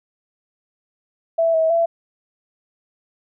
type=tone with pitch steps; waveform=sine; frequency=661 / 644 / 671 Hz; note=E5 / E5 / E5; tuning=+5 / -41 / +31 cents; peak=-14 dBFS; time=1.38-1.86 s; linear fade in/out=10 ms; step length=160 ms; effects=none